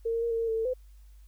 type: tone with pitch steps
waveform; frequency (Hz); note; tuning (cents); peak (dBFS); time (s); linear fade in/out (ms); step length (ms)
sine; 457.3 / 460 / 467.5 / 455.9 / 458.3 / 446.4 / 449.3 / 508; A#4 / A#4 / A#4 / A#4 / A#4 / A4 / A4 / B4; -33 / -23 / +5 / -39 / -29 / +25 / +36 / +49; -26; 0.05-0.738; 10; 86
effects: added 50 Hz sine -49 dBFS peak until 1.27 s + white hiss -69 dBFS RMS until 1.27 s